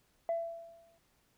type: tone with exponential decay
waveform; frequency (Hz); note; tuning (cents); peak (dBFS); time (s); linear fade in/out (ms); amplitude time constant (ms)
sine; 670; E5; +28; -27; 0.29-0.98; 1; 150
effects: tanh soft clip ceiling -26 dBFS + pink hiss -72 dBFS RMS until 1.37 s